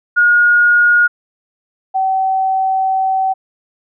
sine tone pair in turn, 1436 / 763.8 Hz, F6 / G5, +48 / -45 cents, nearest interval major seventh, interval 1093 cents, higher first, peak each -7 / -12 dBFS, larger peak first, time 0.16-1.08 / 1.94-3.34 s, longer second, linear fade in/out 20 ms, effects none

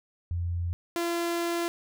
sine / sawtooth tone pair in turn, 86.5 / 341.4 Hz, F2 / F4, -16 / -39 cents, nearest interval 2 octaves, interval 2377 cents, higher second, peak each -27 / -23 dBFS, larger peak second, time 0.31-0.73 / 0.96-1.68 s, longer second, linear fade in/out 0 ms, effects none

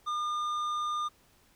sine tone with tanh clipping, 1209 Hz, D6, 50 cents sharp, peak -31 dBFS, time 0.06-1.09 s, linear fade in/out 20 ms, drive 9 dB, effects pink hiss -64 dBFS RMS until 1.55 s

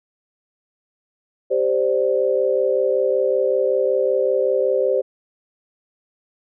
sine chord, G suspended fourth, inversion none, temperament just, 392 / 522.7 / 588 Hz, G4 / C5 / D5, 0 / -2 / +2 cents, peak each -21 / -18 / -23 dBFS, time 1.5-5.02 s, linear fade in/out 20 ms, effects none

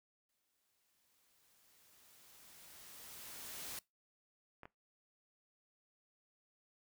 white noise with exponential growth, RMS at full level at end -45 dBFS, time 0.29-3.79 s, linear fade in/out 2 ms, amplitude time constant 760 ms
clicks, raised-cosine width 0.5 ms, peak -36 dBFS, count 2, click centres 4.633 / 4.655 s
effects noise-tail reverb RT60 0.2 s tail -22 dB re dry

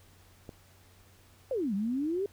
click, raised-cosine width 2 ms, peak -29 dBFS, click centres 0.492 s
sine exponential two-way sweep, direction down then up, 563 to 190 to 413.3 Hz, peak -28 dBFS, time 1.51-2.26 s, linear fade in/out 2 ms, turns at 1.74 s
effects added 92 Hz sine -60 dBFS peak until 2.32 s + pink hiss -61 dBFS RMS until 2.32 s

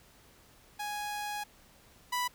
sawtooth tone pair in turn, 830.6 / 987.8 Hz, G#5 / B5, 0 / 0 cents, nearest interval minor third, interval 300 cents, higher second, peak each -31 / -26 dBFS, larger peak second, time 0.79-1.44 / 2.12-2.28 s, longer first, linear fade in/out 10 ms, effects pink hiss -60 dBFS RMS until 2.34 s

